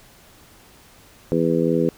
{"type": "harmonic tone", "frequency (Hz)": 83, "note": "E2", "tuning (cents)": 12, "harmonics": [2, 3, 4, 5, 6], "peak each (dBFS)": [-23, -23, -23, -23, -23], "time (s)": [1.32, 1.89], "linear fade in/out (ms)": 0, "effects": ["pink hiss -50 dBFS RMS until 1.97 s"]}